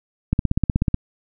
click train, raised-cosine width 5 ms, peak -5 dBFS, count 11, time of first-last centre 0.33-0.943 s, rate 16.3 Hz, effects none

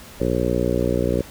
harmonic tone, 60.6 Hz, B1, 32 cents flat, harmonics 1 / 2 / 3 / 4 / 5 / 6 / 7 / 8 / 9, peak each -27 / -27 / -27 / -27 / -27 / -27 / -27 / -27 / -27 dBFS, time 0.2-1.22 s, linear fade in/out 5 ms, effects pink hiss -42 dBFS RMS until 1.3 s

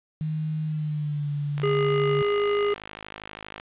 sine tone with pitch glide, 155.56 to 145.14 Hz, D#3 to D3, 0 to -20 cents, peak -25 dBFS, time 0.21-2.22 s, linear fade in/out 0 ms, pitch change -120 cents, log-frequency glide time 0.65-1.29 s
click train, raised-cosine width 0.3 ms, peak -20 dBFS, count 107, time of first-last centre 1.58-3.599 s, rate 52.5 Hz
harmonic tone, 410.3 Hz, G#4, 21 cents flat, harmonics 1 / 3 / 5 / 7, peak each -21 / -31 / -35 / -38 dBFS, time 1.63-2.74 s, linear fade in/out 5 ms
effects resampled to 8000 Hz + 9-bit

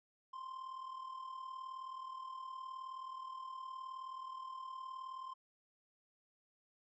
triangle tone with amplitude modulation, 1046.5 Hz, C6, in tune, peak -40 dBFS, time 0.33-5.34 s, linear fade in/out 10 ms, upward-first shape sine, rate 39.1 Hz, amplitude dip 60%, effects resampled to 16000 Hz

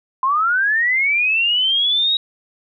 sine linear sweep, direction up, 1021 to 3829 Hz, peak -14 dBFS, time 0.23-2.17 s, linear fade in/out 2 ms, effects none

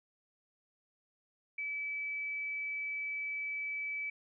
sine tone, 2300 Hz, D7, 37 cents flat, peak -35 dBFS, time 1.58-4.1 s, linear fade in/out 5 ms, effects none

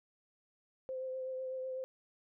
sine tone with vibrato, 519 Hz, C5, 14 cents flat, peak -37 dBFS, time 0.89-1.84 s, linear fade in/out 0 ms, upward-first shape triangle, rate 8 Hz, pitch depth 21 cents each way, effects none

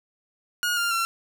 sawtooth tone with pitch steps, 1439 / 1398 / 1358.2 Hz, F#6 / F6 / F6, -49 / +1 / -49 cents, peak -19 dBFS, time 0.63-1.05 s, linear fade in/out 0 ms, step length 140 ms, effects none

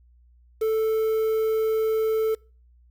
triangle tone with quantisation, 440 Hz, A4, in tune, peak -18 dBFS, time 0.61-2.35 s, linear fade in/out 10 ms, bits 7, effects noise-tail reverb RT60 0.4 s tail -26 dB re dry + added 60 Hz sine -53 dBFS peak until 2.9 s

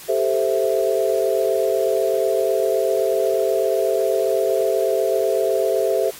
sine chord, A minor seventh, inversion third, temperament equal, 392 / 440 / 523.3 / 659.3 Hz, G4 / A4 / C5 / E5, 0 / 0 / 0 / 0 cents, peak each -22 dBFS, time 0.08-6.11 s, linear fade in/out 20 ms, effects white hiss -39 dBFS RMS until 6.19 s + AAC 48 kbps

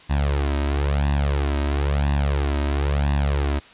sawtooth tone with flanger, 71.1 Hz, C#2, 45 cents sharp, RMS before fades -21 dBFS, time 0.09-3.6 s, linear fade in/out 20 ms, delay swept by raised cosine 1.1 to 3.2 ms, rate 0.99 Hz, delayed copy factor +0.8, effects white hiss -47 dBFS RMS until 3.73 s + resampled to 8000 Hz

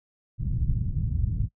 white low-pass noise, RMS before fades -26 dBFS, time 0.38-1.49 s, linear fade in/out 50 ms, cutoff 130 Hz, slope 24 dB/octave, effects noise-tail reverb RT60 0.1 s tail -25 dB re dry

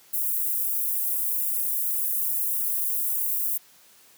white high-pass noise, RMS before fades -26 dBFS, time 0.13-3.58 s, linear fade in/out 10 ms, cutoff 11000 Hz, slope 24 dB/octave, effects white hiss -55 dBFS RMS until 4.17 s + high-pass 100 Hz 12 dB/octave

